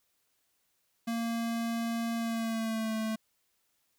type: tone with pitch glide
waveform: square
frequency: 230.8 to 220 Hz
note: A#3 to A3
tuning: -17 to 0 cents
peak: -31 dBFS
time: 1.07-3.16 s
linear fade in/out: 10 ms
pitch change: -83 cents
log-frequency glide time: 2.16-2.95 s
effects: white hiss -75 dBFS RMS until 3.98 s